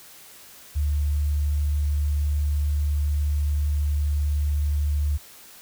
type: tone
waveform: sine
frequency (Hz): 73.42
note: D2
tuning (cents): 0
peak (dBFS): -20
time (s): 0.75-5.18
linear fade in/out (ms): 20
effects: white hiss -47 dBFS RMS until 5.61 s